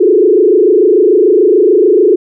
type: tone with frequency modulation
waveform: sine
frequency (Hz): 392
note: G4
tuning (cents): 0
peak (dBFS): -4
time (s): 0-2.16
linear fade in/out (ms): 10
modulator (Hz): 26.8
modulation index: 2
effects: none